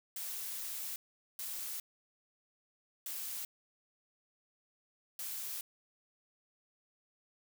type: noise bursts at uneven times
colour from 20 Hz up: blue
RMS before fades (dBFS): -41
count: 4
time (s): 0.16-0.96 / 1.39-1.8 / 3.06-3.45 / 5.19-5.61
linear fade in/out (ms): 2
effects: none